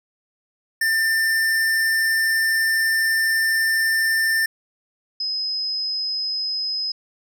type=tone pair in turn; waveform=square / sine; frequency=1792 / 5069 Hz; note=A6 / D#8; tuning=+31 / +31 cents; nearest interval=octave + tritone; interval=1800 cents; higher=second; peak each=-18 / -22 dBFS; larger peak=first; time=0.81-4.46 / 5.2-6.92 s; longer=first; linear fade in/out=5 ms; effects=none